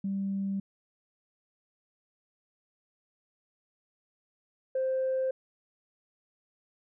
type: tone pair in turn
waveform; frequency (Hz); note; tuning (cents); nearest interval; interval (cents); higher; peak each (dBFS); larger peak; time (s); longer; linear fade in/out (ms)
sine; 196 / 523.3; G3 / C5; 0 / 0; octave + perfect fourth; 1700; second; -28 / -25; second; 0.04-0.6 / 4.75-5.31; neither; 5
effects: tanh soft clip ceiling -23 dBFS